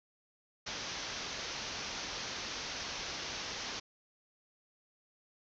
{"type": "low-pass noise", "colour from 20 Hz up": "white", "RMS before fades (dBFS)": -41, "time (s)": [0.66, 3.8], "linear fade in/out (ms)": 10, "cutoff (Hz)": 6300, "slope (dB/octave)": 96, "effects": []}